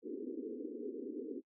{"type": "band-pass noise", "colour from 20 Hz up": "pink", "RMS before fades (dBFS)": -43, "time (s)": [0.02, 1.42], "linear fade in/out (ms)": 50, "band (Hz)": [240, 470], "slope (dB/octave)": 96, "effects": ["noise-tail reverb RT60 0.1 s tail -23 dB re dry"]}